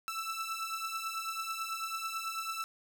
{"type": "beating tone pair", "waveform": "sawtooth", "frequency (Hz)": [1318.5, 1327.6], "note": ["E6", "E6"], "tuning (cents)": [0, 12], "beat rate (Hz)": 9.1, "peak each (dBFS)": [-36, -34], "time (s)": [0.08, 2.64], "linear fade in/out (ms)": 0, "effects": []}